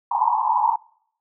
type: band-pass noise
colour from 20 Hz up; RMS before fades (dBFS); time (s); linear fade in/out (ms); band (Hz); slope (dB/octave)
pink; -20; 0.11-0.76; 5; 840 to 1000; 96
effects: noise-tail reverb RT60 0.7 s tail -26 dB re dry